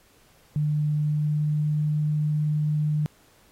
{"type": "tone with pitch glide", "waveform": "sine", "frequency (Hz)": [150, 151.13], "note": ["D3", "D3"], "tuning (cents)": [37, 50], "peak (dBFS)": -21, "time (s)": [0.56, 3.06], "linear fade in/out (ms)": 0, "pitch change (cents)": 13, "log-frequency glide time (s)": [1.01, 1.92], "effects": ["pink hiss -59 dBFS RMS until 3.51 s", "AAC 48 kbps"]}